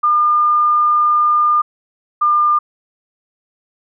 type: tone pair in turn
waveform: sine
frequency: 1207 / 1201.9 Hz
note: D6 / D6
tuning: +47 / +40 cents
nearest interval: unison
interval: 7 cents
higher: first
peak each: -10 dBFS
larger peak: neither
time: 0.03-1.62 / 2.21-2.59 s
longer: first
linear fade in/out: 10 ms
effects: none